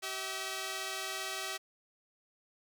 5% pulse tone pair together, 383.5 / 645 Hz, G4 / E5, -38 / -38 cents, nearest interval major sixth, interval 900 cents, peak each -28 dBFS, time 0.02-1.58 s, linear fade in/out 20 ms, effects none

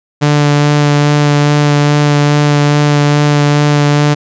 sawtooth tone with vibrato, 146.5 Hz, D3, 4 cents flat, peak -3 dBFS, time 0.21-4.15 s, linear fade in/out 20 ms, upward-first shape sine, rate 2.4 Hz, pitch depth 12 cents each way, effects resampled to 16000 Hz

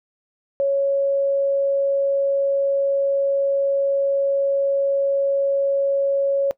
sine tone, 554 Hz, C#5, 1 cent flat, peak -16 dBFS, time 0.6-6.51 s, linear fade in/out 0 ms, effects noise-tail reverb RT60 0.1 s tail -20 dB re dry

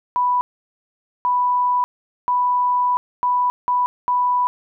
sine tone bursts at uneven times, 987.8 Hz, B5, in tune, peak -15 dBFS, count 6, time 0.16-0.41 / 1.25-1.84 / 2.28-2.97 / 3.23-3.5 / 3.68-3.86 / 4.08-4.47 s, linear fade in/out 0 ms, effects none

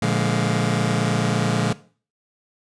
sawtooth chord, Bb dominant seventh, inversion none, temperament just, 116.54 / 145.68 / 174.81 / 209.8 Hz, Bb2 / D3 / F3 / Ab3, 0 / -14 / +2 / +18 cents, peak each -20 dBFS, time 0.02-1.73 s, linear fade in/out 5 ms, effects noise-tail reverb RT60 0.4 s tail -17 dB re dry + resampled to 22050 Hz

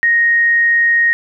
sine tone, 1868 Hz, A#6, 3 cents sharp, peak -9 dBFS, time 0.03-1.13 s, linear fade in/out 0 ms, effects none

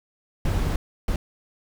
brown noise bursts at uneven times, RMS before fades -23 dBFS, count 2, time 0.45-0.76 / 1.08-1.16 s, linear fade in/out 2 ms, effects none

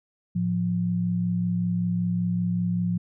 sine tone pair together, 111.06 / 176.3 Hz, A2 / F3, +17 / +17 cents, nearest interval minor sixth, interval 800 cents, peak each -29 / -23 dBFS, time 0.35-2.98 s, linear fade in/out 10 ms, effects none

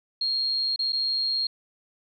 sine tone with dropouts, 4246 Hz, C8, 25 cents sharp, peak -23 dBFS, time 0.21-1.47 s, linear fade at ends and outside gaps 5 ms, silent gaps 0.761-0.791 / 0.923-0.929 s, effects none

